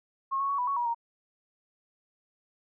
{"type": "tone with pitch steps", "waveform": "sine", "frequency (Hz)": [1082, 1105, 1119, 986, 1114, 960, 933], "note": ["C#6", "C#6", "C#6", "B5", "C#6", "B5", "A#5"], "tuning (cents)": [-42, -6, 16, -3, 8, -49, 1], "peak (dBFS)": -26, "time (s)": [0.31, 0.947], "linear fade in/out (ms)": 20, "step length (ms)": 91, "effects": []}